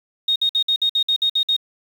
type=tone bursts; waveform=sine; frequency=3721 Hz; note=A#7; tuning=4 cents flat; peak=-15 dBFS; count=10; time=0.28-1.565 s; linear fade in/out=5 ms; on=79 ms; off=55 ms; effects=7-bit